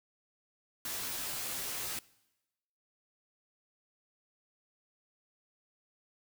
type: noise with comb filter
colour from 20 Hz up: white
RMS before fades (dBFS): -38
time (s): 0.85-1.99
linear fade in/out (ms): 2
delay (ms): 13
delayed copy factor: -0.9
effects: noise-tail reverb RT60 1.0 s tail -22 dB re dry